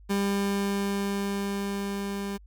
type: tone with level ramp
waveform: 30% pulse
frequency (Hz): 199.4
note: G3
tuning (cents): +30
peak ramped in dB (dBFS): -21 to -28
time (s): 0.09-2.38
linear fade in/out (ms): 20
effects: added 50 Hz sine -48 dBFS peak until 2.46 s